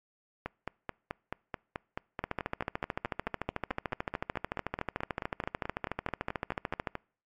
two click trains, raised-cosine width 0.5 ms, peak -19 / -16 dBFS, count 31 / 64, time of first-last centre 0.46-6.954 / 2.24-6.872 s, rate 4.62 / 13.6 Hz, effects noise-tail reverb RT60 0.5 s tail -26 dB re dry + MP3 64 kbps

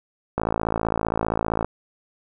click train, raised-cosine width 1 ms, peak -8 dBFS, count 71, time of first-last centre 0.38-1.646 s, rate 55.3 Hz, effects none

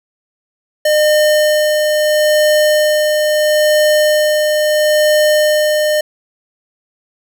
square tone with tremolo, 607 Hz, D#5, 43 cents flat, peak -9 dBFS, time 0.85-6.01 s, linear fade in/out 5 ms, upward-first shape sine, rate 0.75 Hz, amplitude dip 30%, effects none

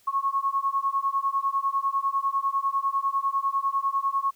sine beating tone pair, 1092 / 1102 Hz, C#6 / C#6, -26 / -11 cents, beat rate 10 Hz, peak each -26 dBFS, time 0.07-4.31 s, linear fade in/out 10 ms, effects white hiss -61 dBFS RMS until 4.35 s

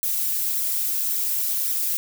violet noise with flanger, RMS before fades -24 dBFS, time 0.03-1.97 s, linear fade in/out 0 ms, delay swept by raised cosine 0.51 to 6.41 ms, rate 1.8 Hz, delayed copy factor +0.85, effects none

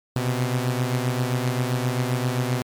sawtooth beating tone pair, 123.47 / 131.07 Hz, B2 / C3, 0 / +3 cents, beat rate 7.6 Hz, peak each -19 / -23 dBFS, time 0.16-2.62 s, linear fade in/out 0 ms, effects MP3 96 kbps

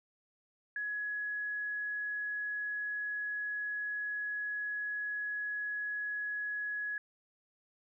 sine tone, 1681 Hz, G#6, 20 cents sharp, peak -34 dBFS, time 0.76-6.98 s, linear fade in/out 2 ms, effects none

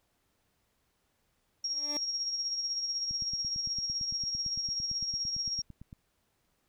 20% pulse tone with exponential growth, 293.7 Hz, D4, in tune, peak -30 dBFS, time 1.63-1.97 s, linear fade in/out 2 ms, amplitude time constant 72 ms
sine tone with tremolo, 5588 Hz, F8, in tune, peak -29 dBFS, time 1.64-5.62 s, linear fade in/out 5 ms, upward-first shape sine, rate 16 Hz, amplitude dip 45%
click train, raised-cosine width 5 ms, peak -34 dBFS, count 26, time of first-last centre 3.11-5.928 s, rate 8.87 Hz
effects pink hiss -75 dBFS RMS until 6.68 s

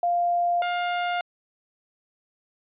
sine / sawtooth tone pair in turn, 698 / 706.5 Hz, F5 / F5, -1 / +20 cents, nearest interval unison, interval 21 cents, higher second, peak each -20 dBFS, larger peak neither, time 0.03-0.62 / 0.62-1.21 s, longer neither, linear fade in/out 2 ms, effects resampled to 8000 Hz

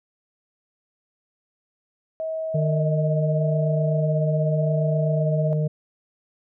sine tone with vibrato, 634 Hz, D#5, 32 cents sharp, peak -25 dBFS, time 2.2-5.53 s, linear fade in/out 0 ms, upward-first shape square, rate 0.83 Hz, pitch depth 16 cents each way
harmonic tone, 153 Hz, D#3, 29 cents flat, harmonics 1 / 3 / 4, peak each -20 / -31 / -32 dBFS, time 2.54-5.68 s, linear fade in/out 10 ms
effects none

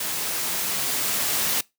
white noise with level ramp, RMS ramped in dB -28 to -23 dBFS, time 0-1.61 s, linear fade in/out 5 ms, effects noise-tail reverb RT60 0.2 s tail -22 dB re dry + high-pass 100 Hz 12 dB/octave

